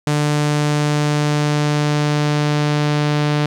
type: tone with low-pass filter sweep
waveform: sawtooth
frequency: 148.4 Hz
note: D3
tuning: 18 cents sharp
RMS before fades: -17 dBFS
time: 0.07-3.46 s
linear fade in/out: 2 ms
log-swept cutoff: 8300 to 4500 Hz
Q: 1.1
effects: 8-bit